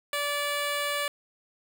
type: tone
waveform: 10% pulse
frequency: 579 Hz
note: D5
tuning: 25 cents flat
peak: -19 dBFS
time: 0.13-1.08 s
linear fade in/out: 2 ms
effects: none